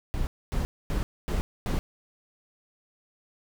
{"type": "noise bursts", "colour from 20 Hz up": "brown", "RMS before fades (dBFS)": -27, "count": 5, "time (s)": [0.14, 1.79], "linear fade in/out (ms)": 0, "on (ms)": 130, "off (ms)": 250, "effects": []}